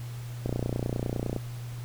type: click train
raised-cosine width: 2 ms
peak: -16 dBFS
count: 28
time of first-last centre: 0.46-1.363 s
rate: 29.9 Hz
effects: added 120 Hz sine -35 dBFS peak until 1.84 s + pink hiss -49 dBFS RMS until 1.84 s